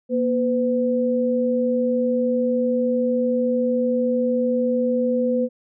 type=tone pair together; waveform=sine; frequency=238.3 / 505 Hz; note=A#3 / B4; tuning=+38 / +39 cents; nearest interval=octave + minor second; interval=1301 cents; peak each=-21 / -20 dBFS; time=0.09-5.49 s; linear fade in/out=50 ms; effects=none